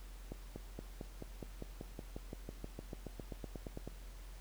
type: accelerating click train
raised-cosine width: 2 ms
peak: -30 dBFS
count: 23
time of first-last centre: 0.32-3.876 s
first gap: 240 ms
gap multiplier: 0.96
effects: added 44 Hz sine -48 dBFS peak until 4.4 s + pink hiss -60 dBFS RMS until 4.4 s